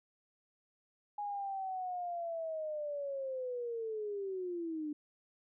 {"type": "linear sweep", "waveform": "sine", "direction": "down", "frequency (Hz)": [830.6, 293.7], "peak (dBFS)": -36, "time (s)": [1.18, 4.93], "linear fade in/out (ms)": 5, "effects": []}